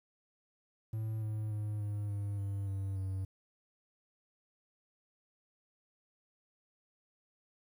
triangle tone with pitch steps, 110 / 107.8 / 105.64 / 103.53 / 101.45 / 99.42 / 97.43 / 95.48 Hz, A2 / A2 / G#2 / G#2 / G#2 / G2 / G2 / G2, 0 / -35 / +30 / -5 / -40 / +25 / -10 / -45 cents, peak -32 dBFS, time 0.93-3.25 s, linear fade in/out 5 ms, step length 290 ms, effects 11-bit

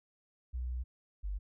sine tone pair in turn, 61.9 / 49.01 Hz, B1 / G1, +5 / 0 cents, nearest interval major third, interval 405 cents, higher first, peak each -34 / -34 dBFS, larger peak neither, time 0.53-0.84 / 1.23-1.39 s, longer first, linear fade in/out 20 ms, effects none

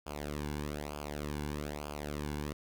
sawtooth tone with flanger, 73.8 Hz, D2, 9 cents sharp, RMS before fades -39 dBFS, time 0.06-2.53 s, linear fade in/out 10 ms, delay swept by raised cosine 0.51 to 1.61 ms, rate 1.1 Hz, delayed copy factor -0.8, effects 11-bit

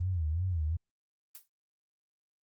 sine tone with vibrato, 84.6 Hz, E2, 45 cents sharp, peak -28 dBFS, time 0-0.77 s, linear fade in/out 10 ms, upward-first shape sine, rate 2.7 Hz, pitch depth 180 cents each way
blue noise with exponential decay, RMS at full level -43 dBFS, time 1.35-1.48 s, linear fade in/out 0 ms, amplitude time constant 27 ms
effects Opus 24 kbps

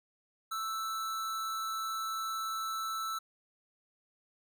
square tone with amplitude modulation, 1318.5 Hz, E6, in tune, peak -33 dBFS, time 0.51-3.19 s, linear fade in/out 10 ms, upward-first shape sine, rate 212 Hz, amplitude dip 35%, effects none

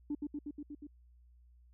sine tone with echo, 292.9 Hz, D4, 5 cents flat, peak -32 dBFS, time 0.1-0.15 s, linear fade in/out 5 ms, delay 120 ms, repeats 6, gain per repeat -2 dB, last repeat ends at 0.87 s, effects tanh soft clip ceiling -29 dBFS + added 60 Hz sine -59 dBFS peak until 1.73 s

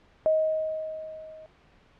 sine tone with level ramp, 629 Hz, D#5, 19 cents sharp, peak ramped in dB -18 to -44 dBFS, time 0.26-1.46 s, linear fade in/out 0 ms, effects pink hiss -59 dBFS RMS until 1.99 s + low-pass 3000 Hz 12 dB/octave

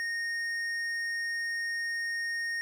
sine tone with hard clipping, 1851 Hz, A#6, 13 cents flat, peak -32 dBFS, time 0-2.61 s, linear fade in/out 0 ms, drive 8 dB, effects none

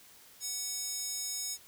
square tone with high-pass filter, 750 Hz, F#5, 23 cents sharp, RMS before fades -37 dBFS, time 0.4-1.58 s, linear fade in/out 50 ms, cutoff 6300 Hz, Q 2.8, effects white hiss -57 dBFS RMS until 1.67 s

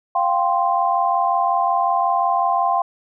sine chord, F suspended second, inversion none, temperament equal, 698.5 / 784 / 1046.5 Hz, F5 / G5 / C6, 0 / 0 / 0 cents, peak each -20 dBFS, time 0.15-2.82 s, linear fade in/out 5 ms, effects none

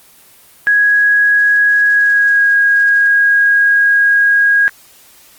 sine tone with pitch glide, 1661.2 to 1639.3 Hz, G#6 to G#6, 0 to -23 cents, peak -7 dBFS, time 0.67-4.68 s, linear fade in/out 0 ms, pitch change -23 cents, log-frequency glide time 1.89-2.51 s, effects white hiss -44 dBFS RMS until 5.38 s + Opus 24 kbps

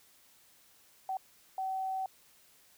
sine tone bursts at uneven times, 762 Hz, G5, 49 cents flat, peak -32 dBFS, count 2, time 1.09-1.17 / 1.58-2.06 s, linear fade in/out 2 ms, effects white hiss -63 dBFS RMS until 2.77 s

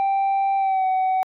sine tone with pitch glide, 784 to 752.9 Hz, G5 to F#5, 0 to +30 cents, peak -15 dBFS, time 0-1.23 s, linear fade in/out 0 ms, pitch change -70 cents, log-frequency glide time 0.57-0.86 s, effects tanh soft clip ceiling -17 dBFS

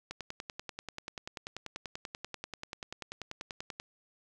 click train, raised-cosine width 0.2 ms, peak -22 dBFS, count 39, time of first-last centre 0.11-3.799 s, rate 10.3 Hz, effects none

